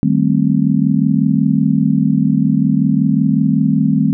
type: chord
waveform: sine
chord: A half-diminished seventh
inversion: second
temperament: equal with one note detuned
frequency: 155.56 / 196 / 221.1 / 261.6 Hz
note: Eb3 / G3 / A3 / C4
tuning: 0 / 0 / +9 / 0 cents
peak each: -16 dBFS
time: 0.03-4.13 s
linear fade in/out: 0 ms
effects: none

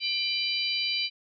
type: harmonic tone with a mistuned harmonic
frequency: 790 Hz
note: G5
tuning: 13 cents sharp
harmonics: 3 / 4 / 5 / 6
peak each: -31 / -31 / -31 / -31 dBFS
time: 0-1.1 s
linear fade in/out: 50 ms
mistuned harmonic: 4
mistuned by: -83 cents
effects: MP3 64 kbps

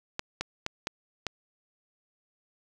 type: clicks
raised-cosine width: 0.2 ms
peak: -13 dBFS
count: 5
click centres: 0.194 / 0.41 / 0.664 / 0.871 / 1.267 s
effects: none

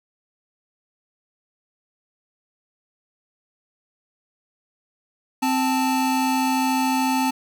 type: tone pair together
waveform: square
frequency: 261.6 / 878.8 Hz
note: C4 / A5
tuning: 0 / -2 cents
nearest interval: octave + major sixth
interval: 2098 cents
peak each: -22 / -23 dBFS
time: 5.42-7.31 s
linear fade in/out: 10 ms
effects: none

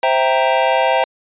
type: chord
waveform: square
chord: C dominant seventh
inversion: none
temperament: equal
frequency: 523.3 / 659.3 / 784 / 932.3 Hz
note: C5 / E5 / G5 / Bb5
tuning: 0 / 0 / 0 / 0 cents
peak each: -19 dBFS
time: 0.03-1.04 s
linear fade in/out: 2 ms
effects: resampled to 8000 Hz

